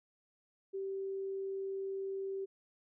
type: tone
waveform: sine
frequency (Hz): 388.2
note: G4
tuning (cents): -17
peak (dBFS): -36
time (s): 0.73-2.46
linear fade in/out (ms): 20
effects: none